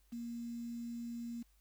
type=tone with quantisation; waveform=sine; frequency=235.4 Hz; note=A#3; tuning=17 cents sharp; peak=-40 dBFS; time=0.12-1.43 s; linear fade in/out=10 ms; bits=10; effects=added 50 Hz sine -67 dBFS peak until 1.6 s + white hiss -75 dBFS RMS until 1.6 s